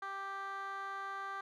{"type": "tone with band-pass filter", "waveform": "15% pulse", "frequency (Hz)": 392.2, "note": "G4", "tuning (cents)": 1, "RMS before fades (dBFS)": -42, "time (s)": [0.02, 1.41], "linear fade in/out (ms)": 5, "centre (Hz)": 1300, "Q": 2.1, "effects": []}